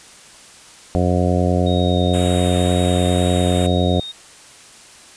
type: harmonic tone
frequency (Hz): 90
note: F#2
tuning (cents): -47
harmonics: 1 / 2 / 3 / 4 / 5 / 6 / 7 / 8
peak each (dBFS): -18 / -20 / -23 / -25 / -26 / -24 / -25 / -26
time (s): 0.95-4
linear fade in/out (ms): 0
type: tone with vibrato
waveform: sine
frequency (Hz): 3729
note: A#7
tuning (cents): 0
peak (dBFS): -28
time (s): 1.66-4.12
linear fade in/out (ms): 10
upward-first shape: triangle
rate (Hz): 2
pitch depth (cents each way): 16
type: band-stop noise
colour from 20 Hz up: white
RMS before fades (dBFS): -28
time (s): 2.13-3.67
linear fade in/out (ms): 10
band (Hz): 3500 to 7000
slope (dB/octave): 96
effects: white hiss -43 dBFS RMS until 5.16 s + resampled to 22050 Hz